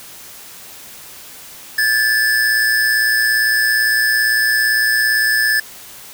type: tone pair together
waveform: square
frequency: 1620.3 / 1738 Hz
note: G#6 / A6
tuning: -43 / -22 cents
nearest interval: minor second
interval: 121 cents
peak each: -22 / -14 dBFS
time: 1.78-5.6 s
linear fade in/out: 5 ms
effects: white hiss -37 dBFS RMS until 6.13 s